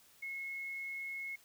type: tone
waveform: sine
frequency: 2175 Hz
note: C#7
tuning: 33 cents flat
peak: -39 dBFS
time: 0.22-1.36 s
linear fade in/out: 10 ms
effects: white hiss -64 dBFS RMS until 1.44 s